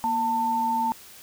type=tone pair together; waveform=sine; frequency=236.7 / 893.7 Hz; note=A#3 / A5; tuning=+27 / +27 cents; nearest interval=octave + major seventh; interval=2300 cents; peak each=-31 / -22 dBFS; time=0.04-0.92 s; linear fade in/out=0 ms; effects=white hiss -47 dBFS RMS until 1.22 s